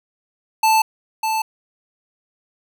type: tone with echo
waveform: square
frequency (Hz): 880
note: A5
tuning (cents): 0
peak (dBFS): -13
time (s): 0.63-0.82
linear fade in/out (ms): 5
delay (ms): 600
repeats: 1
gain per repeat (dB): -6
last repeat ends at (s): 1.42
effects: none